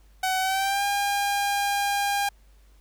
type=tone with pitch glide; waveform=sawtooth; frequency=752 to 806 Hz; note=F#5 to G5; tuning=+28 to +48 cents; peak=-19 dBFS; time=0.23-2.29 s; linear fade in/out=5 ms; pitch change=+120 cents; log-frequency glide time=0.4-0.84 s; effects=added 50 Hz sine -52 dBFS peak until 2.8 s + pink hiss -64 dBFS RMS until 2.8 s